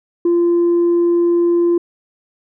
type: tone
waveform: sine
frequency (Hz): 344.6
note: F4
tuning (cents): -23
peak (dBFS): -9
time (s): 0.25-1.78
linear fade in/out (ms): 5
effects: tanh soft clip ceiling -9 dBFS